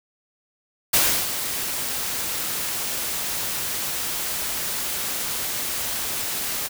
white noise with ADSR envelope, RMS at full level -17 dBFS, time 0.93-6.69 s, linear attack 10 ms, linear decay 330 ms, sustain -10 dB, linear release 30 ms, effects none

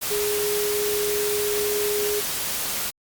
sine tone in noise, 415.3 Hz, G#4, in tune, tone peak -23 dBFS, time 0.1-2.21 s, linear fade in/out 20 ms, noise white, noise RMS -27 dBFS, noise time 0.01-2.91 s, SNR +1 dB, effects Opus 48 kbps

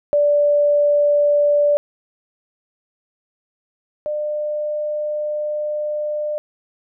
sine tone pair in turn, 584 / 600.1 Hz, D5 / D5, -10 / +37 cents, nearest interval unison, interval 47 cents, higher second, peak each -12 / -20 dBFS, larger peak first, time 0.13-1.77 / 4.06-6.38 s, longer second, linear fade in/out 0 ms, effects none

